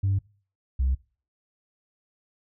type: tone pair in turn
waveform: sine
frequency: 97.8 / 65.48 Hz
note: G2 / C2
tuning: -4 / +2 cents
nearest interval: perfect fifth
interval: 694 cents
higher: first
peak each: -19 dBFS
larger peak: neither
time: 0.03-0.19 / 0.79-0.95 s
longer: neither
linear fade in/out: 10 ms
effects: noise-tail reverb RT60 0.4 s tail -23 dB re dry + tanh soft clip ceiling -18 dBFS